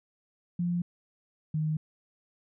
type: tone pair in turn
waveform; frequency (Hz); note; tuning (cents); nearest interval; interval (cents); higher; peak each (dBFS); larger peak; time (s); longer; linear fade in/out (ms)
sine; 174.61 / 155.13; F3 / D#3; 0 / -5; major second; 205; first; -26; neither; 0.59-0.82 / 1.54-1.77; neither; 5
effects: none